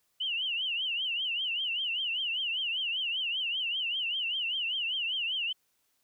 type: tone with vibrato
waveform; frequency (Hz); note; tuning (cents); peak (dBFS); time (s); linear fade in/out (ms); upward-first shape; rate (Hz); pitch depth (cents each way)
sine; 2925; F#7; -21; -29; 0.2-5.53; 10; triangle; 5.1; 180
effects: white hiss -74 dBFS RMS until 6.03 s